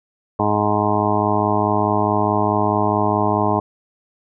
harmonic tone, 104.7 Hz, G#2, 15 cents sharp, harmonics 1 / 2 / 3 / 4 / 6 / 7 / 8 / 9 / 10, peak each -24 / -24 / -24 / -24 / -24 / -24 / -24 / -24 / -24 dBFS, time 0.39-3.6 s, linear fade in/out 5 ms, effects none

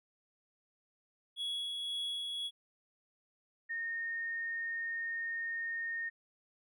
triangle tone with tremolo, 3354 Hz, G#7, 16 cents sharp, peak -33 dBFS, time 1.36-2.51 s, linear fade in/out 50 ms, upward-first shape sine, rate 1.9 Hz, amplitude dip 25%
sine tone, 1840 Hz, A#6, 23 cents flat, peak -35 dBFS, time 3.69-6.1 s, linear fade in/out 20 ms
effects none

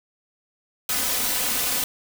white noise with comb filter, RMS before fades -24 dBFS, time 0.89-1.84 s, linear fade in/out 2 ms, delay 4 ms, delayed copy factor +0.8, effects none

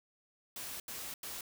white noise bursts at uneven times, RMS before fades -43 dBFS, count 3, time 0.56-0.8 / 0.88-1.14 / 1.23-1.41 s, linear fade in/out 2 ms, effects none

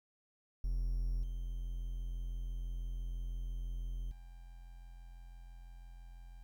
triangle tone with level steps, 43 Hz, F1, 26 cents flat, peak -30 / -35 / -47 dBFS, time 0.64-6.43 s, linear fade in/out 0 ms, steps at 1.23 / 4.11 s, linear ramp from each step 5 ms, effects 11-bit

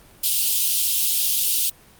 white high-pass noise, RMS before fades -20 dBFS, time 0.23-1.7 s, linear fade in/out 10 ms, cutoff 2800 Hz, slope 48 dB/octave, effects pink hiss -50 dBFS RMS until 1.99 s + Opus 32 kbps

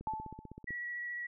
click train, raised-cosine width 3 ms, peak -33 dBFS, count 12, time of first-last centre 0.01-0.706 s, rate 15.8 Hz
sine tone with exponential decay, 872 Hz, A5, 16 cents flat, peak -31 dBFS, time 0.07-0.63 s, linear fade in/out 1 ms, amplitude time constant 120 ms
sine tone with vibrato, 1930 Hz, B6, 40 cents flat, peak -37 dBFS, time 0.67-1.27 s, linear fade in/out 10 ms, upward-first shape square, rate 14 Hz, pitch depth 9 cents each way
effects none

